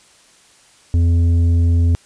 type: tone with tanh clipping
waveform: sine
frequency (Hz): 85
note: F2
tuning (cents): -46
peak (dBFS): -12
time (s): 0.94-1.95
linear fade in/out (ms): 0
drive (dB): 7
effects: white hiss -50 dBFS RMS until 2.05 s + resampled to 22050 Hz